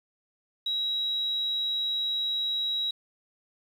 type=tone; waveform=sine; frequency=3860 Hz; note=B7; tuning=40 cents flat; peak=-26 dBFS; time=0.66-2.91 s; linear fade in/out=5 ms; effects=9-bit